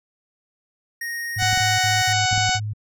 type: tone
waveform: square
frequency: 1864.7 Hz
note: A#6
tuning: in tune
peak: -27 dBFS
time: 1.01-2.13 s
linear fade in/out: 5 ms
type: tone bursts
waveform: sine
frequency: 106 Hz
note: G#2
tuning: 36 cents sharp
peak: -24 dBFS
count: 6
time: 1.36-2.735 s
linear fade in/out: 10 ms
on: 190 ms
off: 47 ms
type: harmonic tone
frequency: 743 Hz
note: F#5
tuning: 7 cents sharp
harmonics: 1 / 2 / 3 / 4 / 5 / 6 / 7 / 8 / 9 / 10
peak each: -22 / -25 / -27 / -28 / -29 / -30 / -30 / -31 / -32 / -32 dBFS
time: 1.38-2.6 s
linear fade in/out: 50 ms
type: clicks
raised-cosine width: 5 ms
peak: -20 dBFS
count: 6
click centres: 1.424 / 1.53 / 1.575 / 2.329 / 2.378 / 2.494 s
effects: none